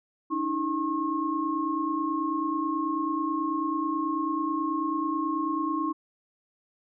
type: tone cluster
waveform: sine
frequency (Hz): 290.6 / 319.8 / 1080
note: D4 / D#4 / C#6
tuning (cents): -18 / +48 / -45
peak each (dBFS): -32 / -29 / -29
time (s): 0.3-5.93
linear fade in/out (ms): 20
effects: none